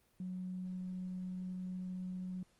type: tone with tanh clipping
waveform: triangle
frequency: 183.5 Hz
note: F#3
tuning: 14 cents flat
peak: -39 dBFS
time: 0.2-2.43 s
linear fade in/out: 2 ms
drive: 4 dB
effects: pink hiss -72 dBFS RMS until 2.59 s + Opus 24 kbps